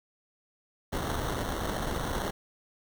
pink noise with sample-and-hold, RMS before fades -32 dBFS, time 0.92-2.31 s, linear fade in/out 10 ms, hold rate 2450 Hz, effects none

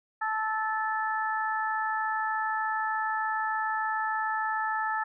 harmonic tone, 436.7 Hz, A4, 13 cents flat, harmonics 2 / 3 / 4, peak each -30 / -32 / -32 dBFS, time 0.21-5.04 s, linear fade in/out 10 ms, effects none

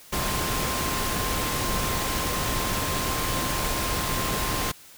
sine tone in noise, 1051 Hz, C6, 7 cents sharp, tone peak -33 dBFS, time 0.12-4.72 s, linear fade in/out 10 ms, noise pink, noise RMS -27 dBFS, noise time 0.12-4.72 s, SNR -9 dB, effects white hiss -49 dBFS RMS until 4.97 s

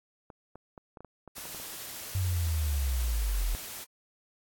clicks, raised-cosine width 1 ms, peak -32 dBFS, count 11, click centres 0.302 / 0.556 / 0.778 / 0.972 / 1.006 / 1.047 / 1.277 / 1.382 / 1.455 / 1.547 / 1.6 s
white noise, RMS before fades -41 dBFS, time 1.35-3.85 s, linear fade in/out 20 ms
sine linear sweep, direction down, 95.7 to 38.89 Hz, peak -26 dBFS, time 2.15-3.55 s, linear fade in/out 0 ms
effects AAC 64 kbps

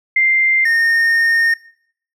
sine / triangle tone pair in turn, 2093 / 1835.9 Hz, C7 / A#6, 0 / -27 cents, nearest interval major second, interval 227 cents, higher first, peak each -10 dBFS, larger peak neither, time 0.16-0.65 / 0.65-1.54 s, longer second, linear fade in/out 5 ms, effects noise-tail reverb RT60 0.6 s tail -19 dB re dry

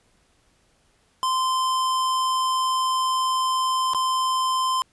square tone with dropouts, 1037 Hz, C6, 16 cents flat, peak -21 dBFS, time 1.23-4.82 s, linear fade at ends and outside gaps 0 ms, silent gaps 3.935-3.947 s, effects pink hiss -63 dBFS RMS until 4.92 s + resampled to 24000 Hz

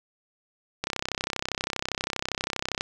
click train, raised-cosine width 0.2 ms, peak -10 dBFS, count 65, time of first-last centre 0.84-2.809 s, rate 32.5 Hz, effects none

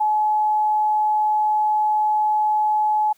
sine tone, 852 Hz, G#5, 44 cents sharp, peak -16 dBFS, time 0-3.13 s, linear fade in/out 10 ms, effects white hiss -60 dBFS RMS until 3.17 s

